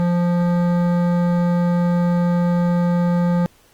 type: tone with hard clipping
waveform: triangle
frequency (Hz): 174.61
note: F3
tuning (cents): 0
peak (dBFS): -17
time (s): 0-3.46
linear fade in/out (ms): 0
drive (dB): 18
effects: pink hiss -54 dBFS RMS until 3.73 s + Opus 32 kbps